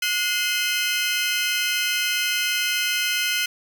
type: tone cluster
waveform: 30% pulse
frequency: 1450 / 2085 / 2554 / 3104 Hz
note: F#6 / C7 / D#7 / G7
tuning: -35 / -7 / +45 / -18 cents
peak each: -24 dBFS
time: 0.02-3.46 s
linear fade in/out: 5 ms
effects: none